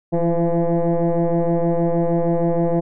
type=tone with frequency modulation; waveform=sine; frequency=172.2 Hz; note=F3; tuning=24 cents flat; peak=-14 dBFS; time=0.12-2.81 s; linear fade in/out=20 ms; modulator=169 Hz; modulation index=3; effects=tanh soft clip ceiling -12 dBFS

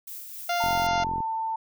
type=noise with tremolo; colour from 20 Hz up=violet; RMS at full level=-38 dBFS; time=0.07-0.87 s; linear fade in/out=5 ms; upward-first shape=sine; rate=3.8 Hz; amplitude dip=35%
type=harmonic tone; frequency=698.5 Hz; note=F5; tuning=in tune; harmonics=1 / 2 / 3 / 4 / 5 / 6 / 7 / 8 / 9; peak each=-25 / -31 / -35 / -37 / -39 / -41 / -42 / -43 / -44 dBFS; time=0.49-1.04 s; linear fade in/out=5 ms
type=tone with pitch glide; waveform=sine; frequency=903 to 893.1 Hz; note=A5 to A5; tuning=+45 to +26 cents; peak=-26 dBFS; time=0.6-1.56 s; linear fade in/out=5 ms; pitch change=-19 cents; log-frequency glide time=0.74-0.95 s
type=click train; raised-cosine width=3 ms; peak=-23 dBFS; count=26; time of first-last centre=0.64-1.204 s; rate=44.3 Hz
effects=none

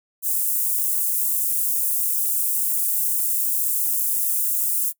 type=high-pass noise; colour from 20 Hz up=white; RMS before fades=-22 dBFS; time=0.22-4.93 s; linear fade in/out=50 ms; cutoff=8800 Hz; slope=24 dB/octave; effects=noise-tail reverb RT60 0.1 s tail -23 dB re dry

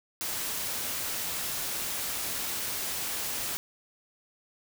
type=noise; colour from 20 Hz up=white; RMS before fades=-33 dBFS; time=0.21-3.57 s; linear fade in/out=0 ms; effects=none

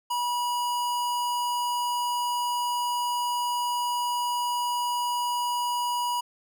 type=tone; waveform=square; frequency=970 Hz; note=B5; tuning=31 cents flat; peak=-26 dBFS; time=0.1-6.21 s; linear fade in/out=10 ms; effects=none

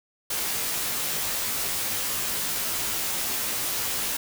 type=noise with comb filter; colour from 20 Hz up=white; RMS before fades=-28 dBFS; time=0.3-4.17 s; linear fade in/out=5 ms; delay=16 ms; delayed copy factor=-0.95; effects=none

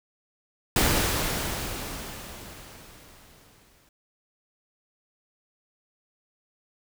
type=noise with exponential decay; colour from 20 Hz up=pink; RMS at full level=-21 dBFS; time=0.76-3.89 s; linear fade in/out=2 ms; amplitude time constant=680 ms; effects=none

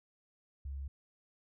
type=tone; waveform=sine; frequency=68.8 Hz; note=C#2; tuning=12 cents flat; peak=-38 dBFS; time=0.65-0.88 s; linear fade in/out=5 ms; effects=none

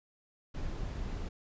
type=noise; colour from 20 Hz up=brown; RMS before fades=-37 dBFS; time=0.54-1.29 s; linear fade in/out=10 ms; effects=resampled to 16000 Hz

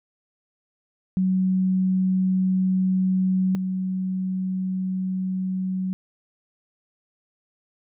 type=tone pair in turn; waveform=sine; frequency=186.9 / 186.9 Hz; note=F#3 / F#3; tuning=+18 / +18 cents; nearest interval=unison; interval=0 cents; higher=neither; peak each=-18 / -23 dBFS; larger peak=first; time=1.17-3.55 / 3.55-5.93 s; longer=neither; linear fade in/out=0 ms; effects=none

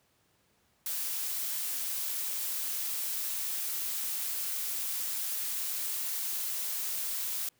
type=noise; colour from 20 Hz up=blue; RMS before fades=-34 dBFS; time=0.86-7.49 s; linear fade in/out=2 ms; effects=pink hiss -70 dBFS RMS until 7.59 s + high-pass 80 Hz 12 dB/octave

